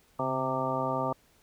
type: harmonic tone with a mistuned harmonic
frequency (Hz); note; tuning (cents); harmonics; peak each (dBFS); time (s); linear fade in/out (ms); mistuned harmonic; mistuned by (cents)
130.81; C3; 0; 1 / 2 / 3 / 4 / 5 / 6 / 7 / 9; -37 / -36 / -39 / -35 / -34 / -39 / -34 / -34; 0.19-1.13; 5; 1; +67
effects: pink hiss -64 dBFS RMS until 1.42 s